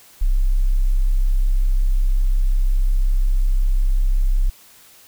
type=tone; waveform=sine; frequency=32.76 Hz; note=C1; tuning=3 cents sharp; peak=-13 dBFS; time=0.21-4.5 s; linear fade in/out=10 ms; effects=white hiss -48 dBFS RMS until 5.07 s